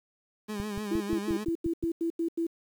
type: tone with vibrato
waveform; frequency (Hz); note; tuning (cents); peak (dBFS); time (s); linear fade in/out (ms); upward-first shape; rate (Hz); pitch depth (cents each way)
30% pulse; 207.1; G#3; -5; -30; 0.48-1.45; 20; sine; 6.6; 61
type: click train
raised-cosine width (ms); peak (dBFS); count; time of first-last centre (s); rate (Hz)
5; -24; 8; 0.6-1.839; 5.65
type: tone bursts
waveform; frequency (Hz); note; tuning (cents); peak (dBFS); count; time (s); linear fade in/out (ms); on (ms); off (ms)
sine; 333.2; E4; +19; -26; 9; 0.91-2.468; 5; 94; 89
effects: 9-bit